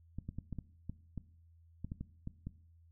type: clicks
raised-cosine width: 5 ms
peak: -28 dBFS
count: 12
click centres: 0.186 / 0.29 / 0.386 / 0.527 / 0.587 / 0.896 / 1.177 / 1.846 / 1.919 / 2.01 / 2.274 / 2.47 s
effects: noise-tail reverb RT60 0.6 s tail -19 dB re dry + added 83 Hz sine -60 dBFS peak until 2.91 s